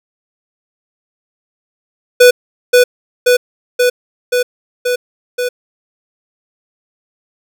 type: tone with echo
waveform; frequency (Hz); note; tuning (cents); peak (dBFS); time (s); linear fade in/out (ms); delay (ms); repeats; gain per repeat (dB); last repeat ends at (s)
square; 493.9; B4; 0; -3; 2.2-2.31; 10; 530; 6; -2; 5.49
effects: none